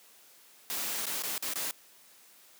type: noise with dropouts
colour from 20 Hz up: white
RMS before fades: -34 dBFS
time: 0.7-1.71 s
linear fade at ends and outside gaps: 0 ms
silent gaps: 1.056-1.067 / 1.222-1.236 / 1.379-1.425 / 1.536-1.557 s
effects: white hiss -58 dBFS RMS until 2.59 s + high-pass 200 Hz 12 dB/octave